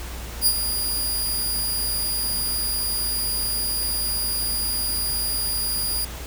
10% pulse tone with ADSR envelope, 4846 Hz, D#8, 47 cents flat, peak -7 dBFS, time 0.41-6.05 s, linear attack 55 ms, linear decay 60 ms, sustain -9 dB, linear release 6 ms, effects added 60 Hz sine -33 dBFS peak until 6.26 s + pink hiss -37 dBFS RMS until 6.26 s

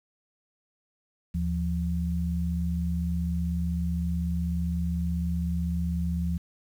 sine tone pair together, 77 / 172.86 Hz, D#2 / F3, -17 / -17 cents, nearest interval octave + major second, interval 1400 cents, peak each -28 dBFS, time 1.34-6.38 s, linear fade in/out 10 ms, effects 9-bit

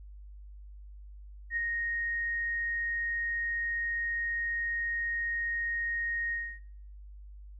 sine tone with ADSR envelope, 1864.7 Hz, A#6, in tune, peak -27 dBFS, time 1.5-6.6 s, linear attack 69 ms, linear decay 8 ms, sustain -3 dB, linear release 280 ms, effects noise-tail reverb RT60 0.6 s tail -19 dB re dry + added 50 Hz sine -45 dBFS peak until 7.59 s

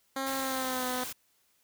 10% pulse tone with pitch glide, 268.6 to 252.1 Hz, C4 to B3, +46 to +36 cents, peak -23 dBFS, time 0.16-1.04 s, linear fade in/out 5 ms, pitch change -110 cents, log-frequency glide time 0.37-0.87 s
white noise, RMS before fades -39 dBFS, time 0.26-1.13 s, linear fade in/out 10 ms
effects white hiss -70 dBFS RMS until 1.63 s

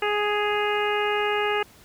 harmonic tone with a mistuned harmonic, 416.1 Hz, G#4, 3 cents sharp, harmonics 1 / 2 / 3 / 4 / 5 / 6 / 7, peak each -25 / -28 / -30 / -31 / -32 / -33 / -33 dBFS, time 0.02-1.63 s, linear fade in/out 5 ms, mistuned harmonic 7, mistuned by -36 cents, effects pink hiss -52 dBFS RMS until 1.84 s

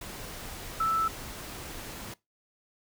sine tone in noise, 1318.5 Hz, E6, in tune, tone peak -24 dBFS, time 0.8-1.08 s, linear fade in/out 5 ms, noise pink, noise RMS -41 dBFS, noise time 0.01-2.14 s, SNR +14 dB, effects noise-tail reverb RT60 0.2 s tail -21 dB re dry

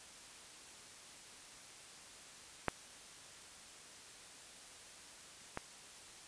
clicks, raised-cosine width 0.5 ms, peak -16 / -23 dBFS, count 2, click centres 2.683 / 5.574 s, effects white hiss -55 dBFS RMS until 6.27 s + resampled to 22050 Hz

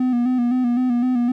triangle tone with vibrato, 246.9 Hz, B3, in tune, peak -14 dBFS, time 0-1.32 s, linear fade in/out 5 ms, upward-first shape square, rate 3.9 Hz, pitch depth 47 cents each way, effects none

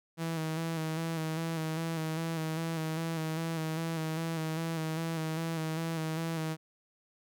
sawtooth tone with vibrato, 161.6 Hz, E3, 34 cents flat, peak -28 dBFS, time 0.17-6.57 s, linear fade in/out 50 ms, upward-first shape square, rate 2.5 Hz, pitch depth 31 cents each way, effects none

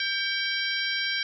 harmonic tone with a mistuned harmonic, 792 Hz, G5, 18 cents sharp, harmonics 2 / 3 / 4 / 5 / 6 / 7, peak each -30 / -32 / -33 / -34 / -35 / -35 dBFS, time 0-1.23 s, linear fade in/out 2 ms, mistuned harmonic 3, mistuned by -69 cents, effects none

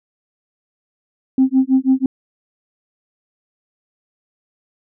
sine tone with tremolo, 263.1 Hz, C4, 10 cents sharp, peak -7 dBFS, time 1.38-2.06 s, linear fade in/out 2 ms, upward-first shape sine, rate 6.1 Hz, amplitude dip 100%, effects tanh soft clip ceiling -5 dBFS

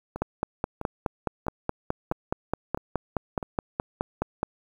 two click trains, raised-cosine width 1 ms, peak -11 / -19 dBFS, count 21 / 6, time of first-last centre 0.22-4.431 / 0.16-3.428 s, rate 4.75 / 1.53 Hz, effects 8-bit

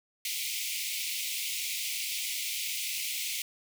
pink high-pass noise, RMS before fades -34 dBFS, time 0.25-3.42 s, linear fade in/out 2 ms, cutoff 2100 Hz, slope 96 dB/octave, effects none

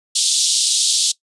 pink band-pass noise, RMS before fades -17 dBFS, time 0.15-1.12 s, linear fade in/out 10 ms, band 3400 to 9600 Hz, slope 48 dB/octave, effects noise-tail reverb RT60 0.1 s tail -20 dB re dry + resampled to 24000 Hz

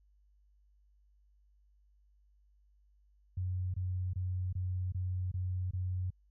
sine tone bursts, 91.7 Hz, F#2, 15 cents flat, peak -32 dBFS, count 7, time 3.37-6.104 s, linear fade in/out 5 ms, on 370 ms, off 24 ms, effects added 50 Hz sine -64 dBFS peak until 6.3 s

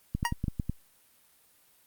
clicks, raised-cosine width 5 ms, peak -17 dBFS, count 7, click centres 0.15 / 0.229 / 0.324 / 0.441 / 0.482 / 0.598 / 0.696 s
25% pulse tone with exponential decay, 945 Hz, A#5, 23 cents sharp, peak -18 dBFS, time 0.25-0.34 s, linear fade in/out 1 ms, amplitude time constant 18 ms
effects white hiss -63 dBFS RMS until 1.86 s + Opus 32 kbps

